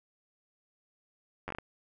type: slowing click train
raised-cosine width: 0.5 ms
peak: -22 dBFS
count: 6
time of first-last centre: 1.48-1.585 s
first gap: 10 ms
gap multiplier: 1.38
effects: none